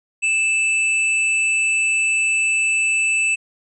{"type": "tone with amplitude modulation", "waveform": "square", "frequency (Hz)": 2637, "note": "E7", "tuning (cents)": 0, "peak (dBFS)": -15, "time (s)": [0.22, 3.36], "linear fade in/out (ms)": 20, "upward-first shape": "sine", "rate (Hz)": 200, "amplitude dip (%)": 35, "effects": ["resampled to 24000 Hz"]}